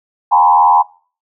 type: tone with frequency modulation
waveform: sine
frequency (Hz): 907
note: A#5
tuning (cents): -48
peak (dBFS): -6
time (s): 0.31-0.83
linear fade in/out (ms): 20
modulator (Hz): 84.1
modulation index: 1.4
effects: noise-tail reverb RT60 0.4 s tail -23 dB re dry